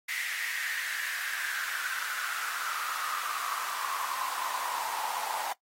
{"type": "noise with high-pass filter sweep", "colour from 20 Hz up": "pink", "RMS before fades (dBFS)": -34, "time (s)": [0.08, 5.53], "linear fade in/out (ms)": 10, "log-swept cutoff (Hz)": [2000, 850], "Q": 6.9, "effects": ["noise-tail reverb RT60 0.1 s tail -18 dB re dry", "AAC 48 kbps"]}